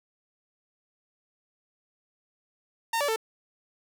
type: tone with pitch steps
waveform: sawtooth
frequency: 914 / 576 / 444.8 Hz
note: A#5 / D5 / A4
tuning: -34 / -34 / +19 cents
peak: -21 dBFS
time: 2.93-3.161 s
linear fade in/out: 5 ms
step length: 77 ms
effects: none